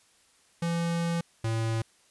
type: tone pair in turn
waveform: square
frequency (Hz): 169.1 / 112.86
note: E3 / A2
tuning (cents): +44 / +44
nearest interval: perfect fifth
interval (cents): 700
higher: first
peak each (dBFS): -27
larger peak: neither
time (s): 0.62-1.21 / 1.44-1.82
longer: first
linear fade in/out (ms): 5
effects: white hiss -63 dBFS RMS until 2.1 s + resampled to 24000 Hz